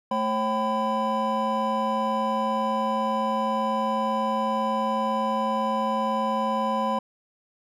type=tone cluster; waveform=triangle; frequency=219.9 / 540 / 774 / 1004 Hz; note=A3 / C#5 / G5 / B5; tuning=-1 / -45 / -22 / +28 cents; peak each=-27 / -27 / -29 / -24 dBFS; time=0.11-6.99 s; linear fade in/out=5 ms; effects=none